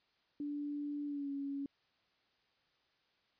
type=tone with pitch glide; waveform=sine; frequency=290.9 to 279.2 Hz; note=D4 to C#4; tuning=-16 to +13 cents; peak=-37 dBFS; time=0.4-1.66 s; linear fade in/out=2 ms; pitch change=-71 cents; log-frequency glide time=1.06-1.3 s; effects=white hiss -75 dBFS RMS until 3.39 s + resampled to 11025 Hz